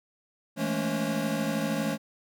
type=tone cluster; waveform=square; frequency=163.5 / 211.7 / 224.6 / 281 / 543 Hz; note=E3 / G#3 / A3 / C#4 / C#5; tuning=-14 / +33 / +36 / +24 / -36 cents; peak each=-35 / -33 / -34 / -34 / -35 dBFS; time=0.56-1.98 s; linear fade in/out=50 ms; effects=none